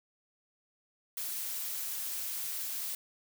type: noise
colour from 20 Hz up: blue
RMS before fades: -37 dBFS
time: 1.17-2.95 s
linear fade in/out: 2 ms
effects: none